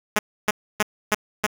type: tone bursts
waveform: 5% pulse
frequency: 211.4 Hz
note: G#3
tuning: 31 cents sharp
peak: -6 dBFS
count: 5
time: 0.16-1.465 s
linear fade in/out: 2 ms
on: 29 ms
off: 290 ms
effects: none